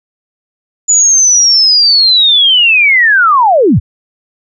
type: linear sweep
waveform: sine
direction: down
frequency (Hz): 6980 to 59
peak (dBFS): -4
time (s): 0.88-3.8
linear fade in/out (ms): 20
effects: none